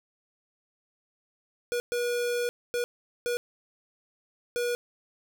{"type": "tone bursts at uneven times", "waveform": "square", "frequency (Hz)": 482.6, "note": "B4", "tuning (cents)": -40, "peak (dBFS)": -27, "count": 5, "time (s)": [[1.72, 1.8], [1.92, 2.49], [2.74, 2.84], [3.26, 3.37], [4.56, 4.75]], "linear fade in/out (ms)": 0, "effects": []}